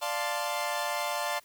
sawtooth chord, D minor seventh, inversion none, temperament equal, 587.3 / 698.5 / 880 / 1046.5 Hz, D5 / F5 / A5 / C6, 0 / 0 / 0 / 0 cents, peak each -31 / -31 / -31 / -32 dBFS, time 0.01-1.4 s, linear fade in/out 20 ms, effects white hiss -60 dBFS RMS until 1.44 s

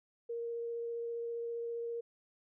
sine tone with vibrato, 467.3 Hz, A#4, 4 cents sharp, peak -36 dBFS, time 0.29-2.01 s, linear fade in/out 10 ms, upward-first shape triangle, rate 15 Hz, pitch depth 9 cents each way, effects none

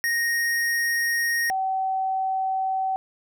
square / sine tone pair in turn, 1864.7 / 763 Hz, A#6 / G5, 0 / -47 cents, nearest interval octave + minor third, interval 1547 cents, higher first, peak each -22 dBFS, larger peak neither, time 0.04-1.5 / 1.5-2.96 s, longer neither, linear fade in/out 0 ms, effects none

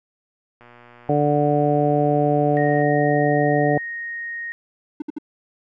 click train, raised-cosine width 0.5 ms, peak -31 dBFS, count 266, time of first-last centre 0.61-2.818 s, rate 120 Hz
harmonic tone, 146.83 Hz, D3, in tune, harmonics 1 / 2 / 3 / 4 / 5, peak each -22 / -22 / -22 / -22 / -22 dBFS, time 1.09-3.78 s, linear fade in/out 2 ms
sine tone, 1864.7 Hz, A#6, in tune, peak -27 dBFS, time 2.57-4.52 s, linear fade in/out 0 ms
triangle tone bursts, 299.2 Hz, D4, 32 cents sharp, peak -22 dBFS, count 3, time 5-5.185 s, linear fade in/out 5 ms, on 21 ms, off 61 ms
effects none

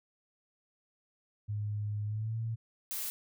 sine tone with pitch glide, 104.5 to 113.3 Hz, G#2 to A#2, +11 to -49 cents, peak -32 dBFS, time 1.48-2.56 s, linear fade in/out 20 ms, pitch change +140 cents, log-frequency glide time 2.05-2.37 s
blue noise, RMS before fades -37 dBFS, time 2.91-3.1 s, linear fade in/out 0 ms
effects none

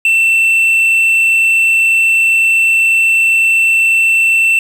triangle tone with quantisation, 2683 Hz, E7, 30 cents sharp, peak -6 dBFS, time 0.05-4.59 s, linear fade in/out 2 ms, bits 6, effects none

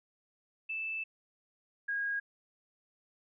sine tone pair in turn, 2637 / 1636.4 Hz, E7 / G#6, 0 / -26 cents, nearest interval minor sixth, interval 826 cents, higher first, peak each -34 / -31 dBFS, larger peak second, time 0.69-1.04 / 1.88-2.2 s, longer first, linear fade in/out 10 ms, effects none

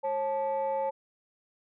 sine tone pair together, 542 / 871.9 Hz, C#5 / A5, -39 / -16 cents, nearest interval minor sixth, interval 823 cents, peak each -28 / -29 dBFS, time 0.03-0.91 s, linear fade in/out 20 ms, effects tanh soft clip ceiling -23 dBFS

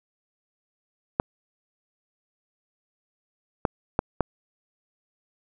clicks, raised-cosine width 1 ms, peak -6 dBFS, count 4, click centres 1.199 / 3.652 / 3.991 / 4.207 s, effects none

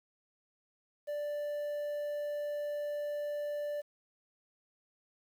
triangle tone with quantisation, 587.3 Hz, D5, in tune, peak -32 dBFS, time 1.07-3.82 s, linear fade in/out 20 ms, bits 10, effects none

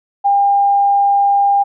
sine tone, 802 Hz, G5, 39 cents sharp, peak -9 dBFS, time 0.24-1.64 s, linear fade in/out 20 ms, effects none

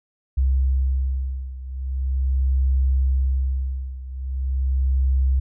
sine beating tone pair, 65.7 / 66.11 Hz, C2 / C2, +8 / +19 cents, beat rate 0.41 Hz, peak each -20 / -23 dBFS, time 0.37-5.4 s, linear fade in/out 10 ms, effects none

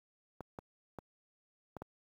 clicks, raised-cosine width 1 ms, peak -29 dBFS, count 5, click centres 0.407 / 0.588 / 0.987 / 1.767 / 1.82 s, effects high-pass 60 Hz 12 dB/octave + 10-bit

